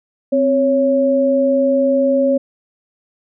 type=tone pair together; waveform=sine; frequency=261.6 / 554.4 Hz; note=C4 / C#5; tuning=0 / 0 cents; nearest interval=octave + minor second; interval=1300 cents; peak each=-16 / -13 dBFS; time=0.32-2.38 s; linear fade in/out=10 ms; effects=none